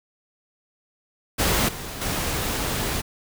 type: noise with level steps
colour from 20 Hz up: pink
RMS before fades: -21 / -34 / -26 dBFS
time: 1.38-3.02 s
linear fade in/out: 20 ms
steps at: 1.68 / 2.01 s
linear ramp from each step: 10 ms
effects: none